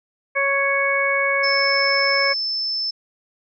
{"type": "harmonic tone", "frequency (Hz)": 554.4, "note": "C#5", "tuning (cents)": 0, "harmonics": [1, 2, 3, 4], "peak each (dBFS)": [-23, -25, -24, -20], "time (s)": [0.35, 2.34], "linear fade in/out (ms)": 20}
{"type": "tone", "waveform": "sine", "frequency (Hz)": 5274, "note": "E8", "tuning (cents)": 0, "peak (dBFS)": -21, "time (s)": [1.43, 2.91], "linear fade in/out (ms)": 10}
{"effects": []}